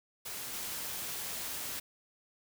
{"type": "noise with level steps", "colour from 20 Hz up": "white", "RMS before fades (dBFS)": [-41, -39], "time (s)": [0.25, 1.8], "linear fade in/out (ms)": 10, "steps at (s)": 0.53, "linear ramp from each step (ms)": 2, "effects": []}